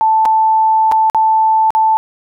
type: tone with dropouts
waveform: sine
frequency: 880 Hz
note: A5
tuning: in tune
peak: -8 dBFS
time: 0.01-1.97 s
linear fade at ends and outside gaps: 0 ms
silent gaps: 0.253-0.257 / 0.915-0.921 / 1.099-1.147 / 1.705-1.75 s
effects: none